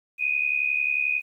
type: tone with amplitude modulation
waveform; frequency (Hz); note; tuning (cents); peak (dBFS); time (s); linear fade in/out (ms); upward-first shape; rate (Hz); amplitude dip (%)
sine; 2488; D#7; -1; -18; 0.18-1.22; 50; sine; 71.2; 80
effects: 10-bit